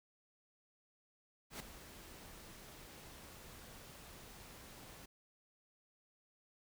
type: noise with ADSR envelope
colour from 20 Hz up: pink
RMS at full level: -44 dBFS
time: 1.5-5.06 s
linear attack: 100 ms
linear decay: 5 ms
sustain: -11 dB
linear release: 9 ms
effects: none